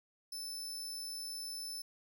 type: tone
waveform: sawtooth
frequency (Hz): 5274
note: E8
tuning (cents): 0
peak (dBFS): -38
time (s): 0.32-1.82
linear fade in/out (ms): 5
effects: none